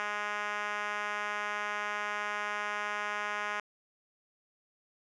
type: tone with band-pass filter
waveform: 5% pulse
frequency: 207.7 Hz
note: G#3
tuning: in tune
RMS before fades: -35 dBFS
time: 0-3.6 s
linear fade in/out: 0 ms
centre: 1400 Hz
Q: 0.97
effects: resampled to 22050 Hz